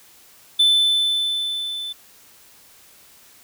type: tone with level ramp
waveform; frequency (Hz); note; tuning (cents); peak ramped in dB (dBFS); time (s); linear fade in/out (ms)
triangle; 3520; A7; 0; -10 to -26; 0.59-1.93; 10
effects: white hiss -50 dBFS RMS until 3.43 s